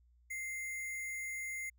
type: tone with sample-and-hold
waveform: sine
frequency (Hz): 2093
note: C7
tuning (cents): 0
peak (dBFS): -38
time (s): 0.3-1.7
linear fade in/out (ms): 10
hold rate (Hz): 8820
effects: added 60 Hz sine -64 dBFS peak until 1.78 s